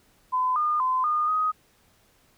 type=tone with pitch steps; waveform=sine; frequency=1015 / 1216 / 1025 / 1221 / 1254 Hz; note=B5 / D#6 / C6 / D#6 / D#6; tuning=+47 / -40 / -36 / -33 / +13 cents; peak=-21 dBFS; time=0.32-1.52 s; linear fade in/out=20 ms; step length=240 ms; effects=pink hiss -62 dBFS RMS until 2.37 s